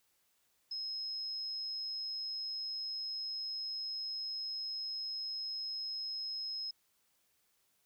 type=tone; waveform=sine; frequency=5140 Hz; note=E8; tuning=45 cents flat; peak=-37 dBFS; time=0.71-6.71 s; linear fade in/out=5 ms; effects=white hiss -75 dBFS RMS until 7.85 s